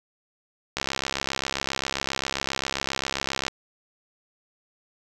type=click train; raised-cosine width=0.2 ms; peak=-8 dBFS; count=184; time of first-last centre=0.77-3.481 s; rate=67.5 Hz; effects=none